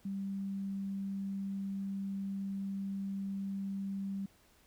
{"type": "tone", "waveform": "sine", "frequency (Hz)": 196, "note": "G3", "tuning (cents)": 0, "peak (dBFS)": -35, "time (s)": [0.05, 4.26], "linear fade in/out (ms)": 5, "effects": ["pink hiss -66 dBFS RMS until 4.66 s"]}